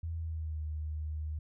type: tone with pitch glide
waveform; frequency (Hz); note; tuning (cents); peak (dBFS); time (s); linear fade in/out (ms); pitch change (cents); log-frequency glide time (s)
sine; 82.41 to 76.89; E2 to D#2; 0 to -20; -34; 0.03-1.39; 5; -120; 0.15-0.61
effects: none